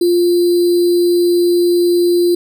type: tone with sample-and-hold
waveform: sine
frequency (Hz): 349.2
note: F4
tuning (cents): 0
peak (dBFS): -9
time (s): 0.01-2.35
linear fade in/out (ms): 5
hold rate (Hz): 4410
effects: none